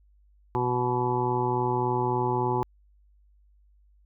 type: harmonic tone with a mistuned harmonic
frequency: 123.47 Hz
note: B2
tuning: in tune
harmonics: 1 / 2 / 3 / 4 / 6 / 7 / 8 / 9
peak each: -30 / -35 / -28 / -38 / -39 / -28 / -32 / -42 dBFS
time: 0.55-2.63 s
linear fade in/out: 0 ms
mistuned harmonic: 9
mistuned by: +33 cents
effects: added 50 Hz sine -57 dBFS peak until 4.05 s